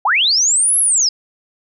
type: linear two-way sweep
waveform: sine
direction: up then down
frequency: 698.5 to 11300 to 4836 Hz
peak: -11 dBFS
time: 0.05-1.09 s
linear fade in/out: 5 ms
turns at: 0.79 s
effects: none